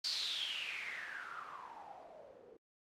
blue noise with low-pass filter sweep, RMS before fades -44 dBFS, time 0.04-2.57 s, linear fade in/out 5 ms, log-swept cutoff 4700 to 420 Hz, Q 8.6, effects AAC 64 kbps

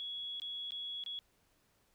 sine tone with dropouts, 3355 Hz, G#7, 17 cents sharp, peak -39 dBFS, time 0-1.19 s, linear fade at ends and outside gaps 0 ms, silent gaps 0.399-0.419 / 0.707-0.72 / 1.038-1.062 s, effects pink hiss -73 dBFS RMS until 1.94 s

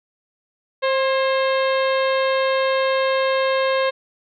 harmonic tone with a mistuned harmonic, 530 Hz, C5, 22 cents sharp, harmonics 1 / 2 / 3 / 4 / 5 / 6 / 7 / 8, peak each -18 / -24 / -28 / -30 / -32 / -34 / -35 / -36 dBFS, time 0.82-3.91 s, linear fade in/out 20 ms, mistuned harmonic 3, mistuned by +45 cents, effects none

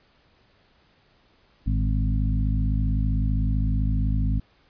harmonic tone with a mistuned harmonic, 51.91 Hz, G#1, in tune, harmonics 1 / 2 / 3 / 4 / 5, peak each -22 / -26 / -31 / -32 / -33 dBFS, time 1.66-4.4 s, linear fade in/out 10 ms, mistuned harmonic 2, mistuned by +60 cents, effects pink hiss -61 dBFS RMS until 4.69 s + resampled to 11025 Hz

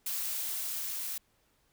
blue noise with level ramp, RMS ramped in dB -34 to -37 dBFS, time 0.06-1.18 s, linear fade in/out 5 ms, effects pink hiss -71 dBFS RMS until 1.72 s

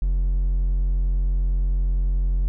triangle tone with hard clipping, 44.42 Hz, F1, 30 cents sharp, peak -19 dBFS, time 0.02-2.48 s, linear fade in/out 0 ms, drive 6 dB, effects none

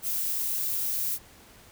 violet noise, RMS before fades -29 dBFS, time 0.02-1.19 s, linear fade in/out 50 ms, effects pink hiss -53 dBFS RMS until 1.71 s

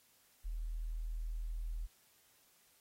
sine tone, 40.17 Hz, E1, 44 cents flat, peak -37 dBFS, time 0.44-1.87 s, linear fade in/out 20 ms, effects white hiss -69 dBFS RMS until 2.8 s + AAC 48 kbps

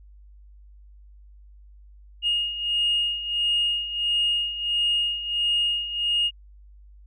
sine beating tone pair, 2853 / 2854.5 Hz, F7 / F7, +36 / +37 cents, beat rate 1.5 Hz, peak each -27 / -22 dBFS, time 2.22-6.31 s, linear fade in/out 50 ms, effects tanh soft clip ceiling -15 dBFS + added 50 Hz sine -46 dBFS peak until 7.06 s

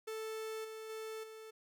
45% pulse tone with level steps, 440 Hz, A4, in tune, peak -40 / -45 / -42 / -49 dBFS, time 0.07-1.51 s, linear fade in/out 10 ms, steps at 0.64 / 0.89 / 1.23 s, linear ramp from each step 10 ms, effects none

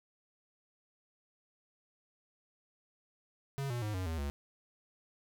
square tone with pitch steps, 138 / 120.83 / 105.8 / 92.64 / 81.11 / 71.02 Hz, C#3 / B2 / G#2 / F#2 / E2 / C#2, -7 / -37 / +33 / +3 / -27 / +43 cents, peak -35 dBFS, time 3.58-4.3 s, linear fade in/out 0 ms, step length 120 ms, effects none

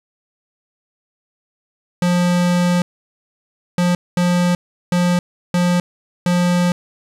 square tone bursts at uneven times, 176.8 Hz, F3, 22 cents sharp, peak -14 dBFS, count 6, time 2.02-2.82 / 3.78-3.95 / 4.17-4.55 / 4.92-5.19 / 5.54-5.8 / 6.26-6.72 s, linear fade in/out 2 ms, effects low-pass 10000 Hz 12 dB/octave + 8-bit

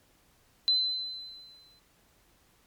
sine tone with exponential decay, 4047 Hz, B7, 42 cents sharp, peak -20 dBFS, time 0.68-1.79 s, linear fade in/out 0 ms, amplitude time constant 240 ms, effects pink hiss -65 dBFS RMS until 2.66 s + MP3 96 kbps

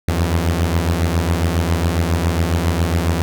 sawtooth beating tone pair, 82.41 / 89.71 Hz, E2 / F2, 0 / +47 cents, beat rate 7.3 Hz, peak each -13 / -16 dBFS, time 0.08-3.22 s, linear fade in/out 0 ms, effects none

